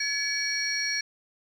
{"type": "tone cluster", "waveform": "sine", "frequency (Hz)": [1702, 2273, 4350, 5610], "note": ["G#6", "C#7", "C#8", "F8"], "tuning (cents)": [42, 43, -33, 7], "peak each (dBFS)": -31, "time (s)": [0, 1.01], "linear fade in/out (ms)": 5, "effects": ["tanh soft clip ceiling -17 dBFS", "10-bit"]}